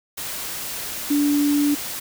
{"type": "tone in noise", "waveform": "sine", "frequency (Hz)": 290, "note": "D4", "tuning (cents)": -22, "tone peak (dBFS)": -16, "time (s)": [1.1, 1.75], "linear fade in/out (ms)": 10, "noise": "white", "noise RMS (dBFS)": -30, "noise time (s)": [0.17, 2], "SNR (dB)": 11, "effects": []}